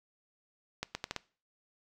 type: accelerating click train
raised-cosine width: 0.2 ms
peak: -17 dBFS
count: 5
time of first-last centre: 0.83-1.163 s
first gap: 120 ms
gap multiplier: 0.76
effects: noise-tail reverb RT60 0.4 s tail -21 dB re dry